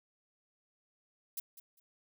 violet noise with echo, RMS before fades -38 dBFS, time 1.37-1.4 s, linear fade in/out 5 ms, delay 200 ms, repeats 2, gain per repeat -14 dB, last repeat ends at 1.8 s, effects none

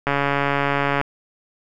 click train, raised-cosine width 0.5 ms, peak -5 dBFS, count 134, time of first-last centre 0.07-1.013 s, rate 141 Hz, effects none

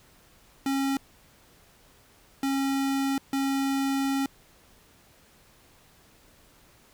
square tone bursts at uneven times, 272.6 Hz, C#4, 29 cents flat, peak -25 dBFS, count 3, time 0.66-0.97 / 2.43-3.18 / 3.33-4.26 s, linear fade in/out 2 ms, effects pink hiss -58 dBFS RMS until 6.93 s

